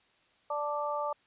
harmonic tone, 293.7 Hz, D4, in tune, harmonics 2 / 3 / 4, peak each -34 / -35 / -35 dBFS, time 0.5-1.13 s, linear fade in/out 5 ms, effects white hiss -67 dBFS RMS until 1.26 s + resampled to 8000 Hz

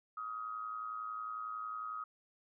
sine tone with amplitude modulation, 1260 Hz, D#6, 21 cents sharp, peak -36 dBFS, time 0.17-2.04 s, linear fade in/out 5 ms, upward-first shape sine, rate 111 Hz, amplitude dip 65%, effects none

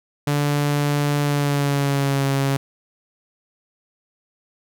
sawtooth tone with pitch glide, 145.2 to 137.53 Hz, D3 to C#3, -19 to -13 cents, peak -14 dBFS, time 0.27-2.57 s, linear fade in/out 5 ms, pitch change -94 cents, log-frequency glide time 1.22-2.27 s, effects none

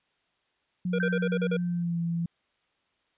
sine tone with pitch glide, 180 to 168.92 Hz, F#3 to E3, -47 to +43 cents, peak -26 dBFS, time 0.85-2.26 s, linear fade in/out 5 ms, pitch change -110 cents, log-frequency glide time 1.44-1.99 s
square tone bursts, 477.2 Hz, A#4, 41 cents sharp, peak -27 dBFS, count 7, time 0.93-1.569 s, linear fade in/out 5 ms, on 57 ms, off 40 ms
sine tone with exponential decay, 1551 Hz, G6, 19 cents flat, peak -27 dBFS, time 1-1.83 s, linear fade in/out 2 ms, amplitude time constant 180 ms
effects white hiss -72 dBFS RMS until 3.17 s + resampled to 8000 Hz

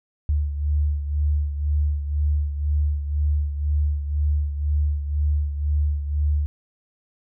sine beating tone pair, 73.4 / 75.4 Hz, D2 / D2, 0 / +46 cents, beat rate 2 Hz, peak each -20 / -27 dBFS, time 0.29-6.46 s, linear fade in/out 0 ms, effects none

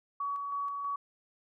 sine tone with tremolo, 1130 Hz, C#6, 33 cents sharp, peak -31 dBFS, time 0.2-0.96 s, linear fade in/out 5 ms, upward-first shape square, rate 3.1 Hz, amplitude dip 30%, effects none

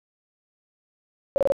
sine tone bursts, 554.4 Hz, C#5, in tune, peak -16 dBFS, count 4, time 1.36-1.521 s, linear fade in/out 0 ms, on 20 ms, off 27 ms, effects none

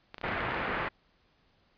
clicks, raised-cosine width 0.3 ms, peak -25 dBFS, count 8, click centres 0.144 / 0.182 / 0.214 / 0.285 / 0.323 / 0.406 / 0.51 / 0.546 s
white low-pass noise, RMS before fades -33 dBFS, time 0.23-0.89 s, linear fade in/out 10 ms, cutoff 2100 Hz, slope 24 dB/octave
effects pink hiss -68 dBFS RMS until 1.77 s + resampled to 11025 Hz

